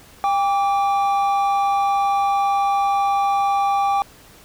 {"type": "tone pair together", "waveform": "triangle", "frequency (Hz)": [798, 1160], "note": ["G5", "D6"], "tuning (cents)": [31, -22], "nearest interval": "tritone", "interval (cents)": 647, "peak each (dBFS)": [-15, -21], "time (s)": [0.24, 4.02], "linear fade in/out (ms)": 0, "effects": ["pink hiss -47 dBFS RMS until 4.44 s"]}